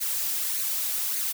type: noise with flanger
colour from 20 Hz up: blue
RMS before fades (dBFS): -28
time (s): 0-1.33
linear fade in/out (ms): 20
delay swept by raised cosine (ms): 0.46 to 3.66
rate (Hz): 1.7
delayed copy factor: +0.5
effects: none